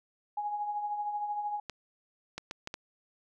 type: tone with tremolo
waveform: sine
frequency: 830.6 Hz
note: G#5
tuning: in tune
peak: -29 dBFS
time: 0.37-1.6 s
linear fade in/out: 5 ms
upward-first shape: triangle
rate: 13 Hz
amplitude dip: 55%
type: clicks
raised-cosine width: 0.2 ms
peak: -20 dBFS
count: 5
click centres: 1.697 / 2.38 / 2.511 / 2.674 / 2.741 s
effects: none